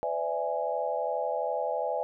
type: chord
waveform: sine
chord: E dominant seventh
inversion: second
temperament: equal with one note detuned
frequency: 504.6 / 587.3 / 659.3 / 830.6 Hz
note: B4 / D5 / E5 / G#5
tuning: +37 / 0 / 0 / 0 cents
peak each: -33 dBFS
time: 0.03-2.03 s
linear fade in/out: 0 ms
effects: none